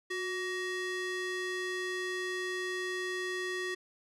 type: ring-modulated tone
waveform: square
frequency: 755 Hz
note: F#5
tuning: 35 cents sharp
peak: -31 dBFS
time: 0.1-3.75 s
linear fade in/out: 10 ms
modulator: 1120 Hz
effects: low-pass 8000 Hz 12 dB/octave